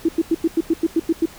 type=tone bursts; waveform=sine; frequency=328.5 Hz; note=E4; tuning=6 cents flat; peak=-13 dBFS; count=10; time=0.05-1.257 s; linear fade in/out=5 ms; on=37 ms; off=93 ms; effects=pink hiss -42 dBFS RMS until 1.38 s